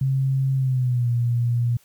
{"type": "tone with pitch glide", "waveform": "sine", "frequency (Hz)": [134.1, 119.47], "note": ["C3", "A#2"], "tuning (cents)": [43, 43], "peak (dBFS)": -18, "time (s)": [0.01, 1.77], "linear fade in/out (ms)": 5, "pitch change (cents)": -200, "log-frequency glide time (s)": [0.55, 1.09], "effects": ["white hiss -58 dBFS RMS until 1.84 s"]}